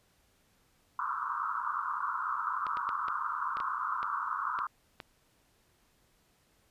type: band-pass noise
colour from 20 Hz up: white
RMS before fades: -34 dBFS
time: 0.99-4.67 s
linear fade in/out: 2 ms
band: 980 to 1400 Hz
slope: 96 dB/octave
type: clicks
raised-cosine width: 0.3 ms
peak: -25 dBFS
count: 9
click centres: 2.667 / 2.771 / 2.891 / 3.083 / 3.57 / 3.602 / 4.03 / 4.589 / 5.002 s
effects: pink hiss -69 dBFS RMS until 6.7 s + resampled to 32000 Hz